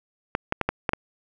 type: clicks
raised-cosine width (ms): 0.5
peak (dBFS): -7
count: 6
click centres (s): 0.351 / 0.524 / 0.613 / 0.69 / 0.892 / 0.934
effects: none